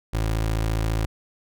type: tone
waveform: 25% pulse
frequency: 54.7 Hz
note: A1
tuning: 9 cents flat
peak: -18 dBFS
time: 0.13-1.06 s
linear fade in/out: 10 ms
effects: none